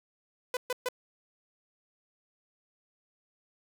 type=tone bursts; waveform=sawtooth; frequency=501 Hz; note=B4; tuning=25 cents sharp; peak=-25 dBFS; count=3; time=0.54-0.887 s; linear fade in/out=2 ms; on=29 ms; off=130 ms; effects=none